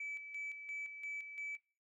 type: tone with tremolo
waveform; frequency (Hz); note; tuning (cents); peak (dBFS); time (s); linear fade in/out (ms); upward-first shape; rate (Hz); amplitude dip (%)
sine; 2302; D7; -35; -39; 0-1.57; 5; square; 2.9; 60
effects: noise-tail reverb RT60 0.4 s tail -23 dB re dry + tanh soft clip ceiling -37 dBFS